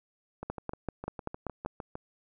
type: two click trains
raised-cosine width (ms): 1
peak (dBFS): -19 / -24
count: 7 / 11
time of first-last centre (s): 0.5-1.661 / 0.43-1.954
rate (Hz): 5.17 / 6.56
effects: none